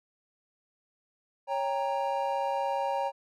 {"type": "chord", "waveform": "triangle", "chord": "G diminished", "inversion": "second", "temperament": "equal with one note detuned", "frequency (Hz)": [554.4, 795.4, 932.3], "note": ["Db5", "G5", "Bb5"], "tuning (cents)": [0, 25, 0], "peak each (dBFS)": -30, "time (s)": [1.47, 3.12], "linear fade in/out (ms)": 50, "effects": []}